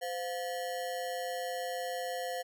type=ring-modulated tone; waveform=square; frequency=611 Hz; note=D#5; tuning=32 cents flat; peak=-32 dBFS; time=0.01-2.43 s; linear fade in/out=20 ms; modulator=96.9 Hz; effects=none